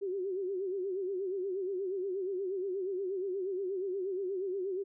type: tone with vibrato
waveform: sine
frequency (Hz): 380.2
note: F#4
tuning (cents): +47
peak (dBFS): -32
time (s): 0.01-4.84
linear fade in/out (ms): 20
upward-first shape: sine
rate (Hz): 8.4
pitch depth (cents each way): 100
effects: none